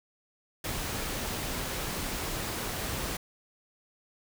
pink noise, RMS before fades -34 dBFS, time 0.64-3.17 s, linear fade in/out 5 ms, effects none

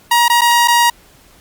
sawtooth tone with dropouts, 949 Hz, A#5, 31 cents sharp, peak -5 dBFS, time 0.11-0.9 s, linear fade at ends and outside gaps 5 ms, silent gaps 0.282-0.298 / 0.41-0.416 / 0.676-0.681 s, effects pink hiss -47 dBFS RMS until 1.4 s + Opus 48 kbps

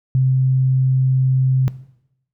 sine tone, 130.81 Hz, C3, in tune, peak -12 dBFS, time 0.15-1.68 s, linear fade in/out 0 ms, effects noise-tail reverb RT60 0.8 s tail -17 dB re dry

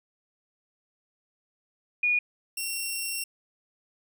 sine / 10% pulse tone pair in turn, 2448 / 2731 Hz, D#7 / F7, -29 / -39 cents, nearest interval major second, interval 190 cents, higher second, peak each -21 dBFS, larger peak neither, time 2.03-2.19 / 2.57-3.24 s, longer second, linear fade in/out 5 ms, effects none

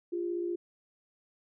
sine tone pair together, 346.8 / 402.6 Hz, F4 / G4, -12 / +46 cents, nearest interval minor third, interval 258 cents, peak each -31 / -39 dBFS, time 0.12-0.56 s, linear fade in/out 10 ms, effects none

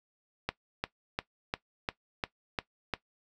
click train, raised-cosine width 0.3 ms, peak -14 dBFS, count 8, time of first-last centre 0.49-2.938 s, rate 2.86 Hz, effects noise-tail reverb RT60 0.1 s tail -17 dB re dry

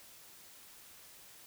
silence, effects white hiss -56 dBFS RMS until 1.46 s

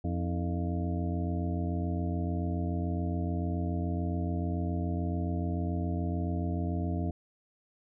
harmonic tone with a mistuned harmonic, 87 Hz, F2, 6 cents flat, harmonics 1 / 2 / 3 / 4 / 5 / 7 / 8, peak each -31 / -35 / -37 / -39 / -45 / -45 / -43 dBFS, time 0.04-7.11 s, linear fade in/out 5 ms, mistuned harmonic 4, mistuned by -130 cents, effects none

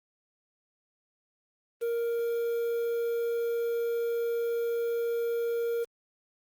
triangle tone with quantisation, 467.3 Hz, A#4, 4 cents sharp, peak -25 dBFS, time 1.81-5.85 s, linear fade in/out 20 ms, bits 8, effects Opus 24 kbps

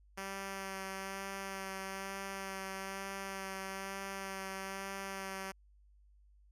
5% pulse tone with vibrato, 193.7 Hz, G3, 20 cents flat, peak -29 dBFS, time 0.17-5.52 s, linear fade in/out 10 ms, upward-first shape sine, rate 1.1 Hz, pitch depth 14 cents each way, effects added 50 Hz sine -61 dBFS peak until 6.51 s + resampled to 32000 Hz

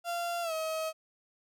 35% pulse tone with pitch glide, 690 to 636.4 Hz, F5 to D#5, -21 to +39 cents, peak -30 dBFS, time 0.04-0.93 s, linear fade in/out 50 ms, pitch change -140 cents, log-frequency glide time 0.42-0.53 s, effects none

